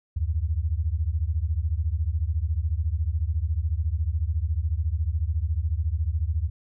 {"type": "beating tone pair", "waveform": "sine", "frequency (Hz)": [73.42, 87.42], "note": ["D2", "F2"], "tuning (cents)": [0, 2], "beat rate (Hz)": 14, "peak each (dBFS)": [-25, -26], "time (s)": [0.16, 6.5], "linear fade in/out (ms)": 10, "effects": []}